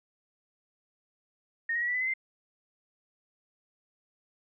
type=tone with pitch steps; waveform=sine; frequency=1848 / 1885.7 / 1924.3 / 1963.6 / 2004 / 2045 / 2086 Hz; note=A#6 / A#6 / B6 / B6 / B6 / C7 / C7; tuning=-16 / +19 / -45 / -10 / +25 / -40 / -6 cents; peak=-27 dBFS; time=1.69-2.138 s; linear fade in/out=5 ms; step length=64 ms; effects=none